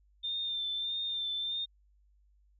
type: tone with vibrato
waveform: sine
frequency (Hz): 3592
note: A7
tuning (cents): +35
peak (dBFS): -32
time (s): 0.23-1.66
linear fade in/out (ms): 20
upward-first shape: sine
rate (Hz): 1.6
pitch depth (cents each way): 31
effects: added 50 Hz sine -63 dBFS peak until 2.59 s